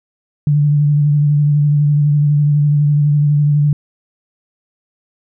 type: tone with vibrato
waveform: sine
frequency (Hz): 146.83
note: D3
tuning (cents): 0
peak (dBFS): -9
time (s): 0.47-3.73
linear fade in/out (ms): 2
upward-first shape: sine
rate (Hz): 12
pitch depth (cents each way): 26
effects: none